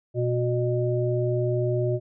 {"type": "harmonic tone", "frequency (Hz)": 122.1, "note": "B2", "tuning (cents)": -19, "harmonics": [1, 3, 5], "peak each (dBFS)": [-24, -26, -29], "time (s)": [0.14, 2], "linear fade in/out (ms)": 50, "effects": []}